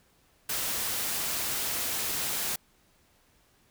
white noise, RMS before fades -31 dBFS, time 0.49-2.56 s, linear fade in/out 5 ms, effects pink hiss -65 dBFS RMS until 3.7 s

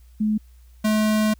sine / square tone pair in turn, 213.9 / 214.9 Hz, A3 / A3, -49 / -41 cents, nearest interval unison, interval 8 cents, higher second, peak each -18 dBFS, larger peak neither, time 0.2-0.38 / 0.84-1.34 s, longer second, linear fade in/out 10 ms, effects added 60 Hz sine -46 dBFS peak until 1.39 s + white hiss -63 dBFS RMS until 1.39 s

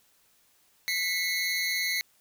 25% pulse tone pair together, 1996 / 2173 Hz, B6 / C#7, +18 / -35 cents, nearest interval minor second, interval 147 cents, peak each -26 dBFS, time 0.88-2.01 s, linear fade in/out 0 ms, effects white hiss -65 dBFS RMS until 2.2 s

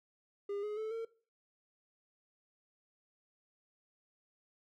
triangle tone with pitch steps, 404 / 420.2 / 437 / 454.5 Hz, G#4 / G#4 / A4 / A#4, -48 / +20 / -12 / -44 cents, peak -34 dBFS, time 0.49-1.05 s, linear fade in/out 5 ms, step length 140 ms, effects noise-tail reverb RT60 0.4 s tail -19 dB re dry

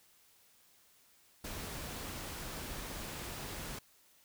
pink noise, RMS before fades -43 dBFS, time 1.44-3.79 s, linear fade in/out 5 ms, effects white hiss -66 dBFS RMS until 4.24 s

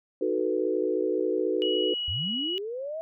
sine chord, B dominant seventh, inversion first, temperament equal, 311.1 / 370 / 440 / 493.9 Hz, D#4 / F#4 / A4 / B4, 0 / 0 / 0 / 0 cents, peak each -31 / -28 / -29 / -30 dBFS, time 0.21-1.94 s, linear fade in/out 5 ms
sine tone, 2917 Hz, F#7, 25 cents flat, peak -28 dBFS, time 1.62-2.58 s, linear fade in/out 0 ms
sine linear sweep, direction up, 69.4 to 659.3 Hz, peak -31 dBFS, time 2.08-3.01 s, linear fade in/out 0 ms
effects none

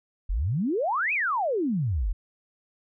sine exponential two-way sweep, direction up then down, 38.94 to 2614 to 38.94 Hz, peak -23 dBFS, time 0.29-2.13 s, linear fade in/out 10 ms, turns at 1.13 s, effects none

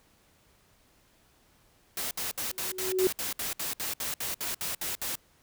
white noise bursts, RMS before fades -33 dBFS, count 16, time 1.97-5.155 s, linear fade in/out 2 ms, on 140 ms, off 63 ms
sine tone with exponential growth, 372.4 Hz, F#4, 11 cents sharp, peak -19 dBFS, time 2.47-3.07 s, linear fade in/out 0 ms, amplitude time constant 130 ms
effects pink hiss -64 dBFS RMS until 5.42 s

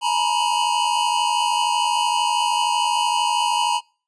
square tone cluster, 850 / 941 / 994 / 2987 Hz, G#5 / A#5 / B5 / F#7, +40 / +16 / +11 / +16 cents, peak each -25 / -21 / -27 / -29 dBFS, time 0.01-3.81 s, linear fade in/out 50 ms, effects noise-tail reverb RT60 0.4 s tail -26 dB re dry + resampled to 22050 Hz

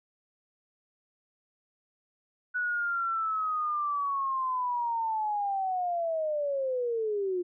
sine linear sweep, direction down, 1480 to 349.2 Hz, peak -27 dBFS, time 2.54-7.43 s, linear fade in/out 20 ms, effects none

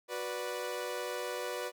sawtooth chord, B minor, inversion second, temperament equal with one note detuned, 370 / 491.3 / 587.3 Hz, F#4 / B4 / D5, 0 / -9 / 0 cents, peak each -38 / -34 / -37 dBFS, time 0.08-1.72 s, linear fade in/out 50 ms, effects none

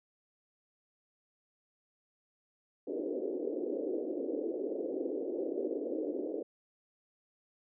pink band-pass noise, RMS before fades -36 dBFS, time 2.87-6.43 s, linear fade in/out 5 ms, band 290 to 530 Hz, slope 48 dB/octave, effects none

